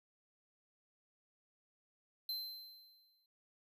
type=tone with exponential decay; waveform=square; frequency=4100 Hz; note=C8; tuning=36 cents flat; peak=-37 dBFS; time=2.29-3.26 s; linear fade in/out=2 ms; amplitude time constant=210 ms; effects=none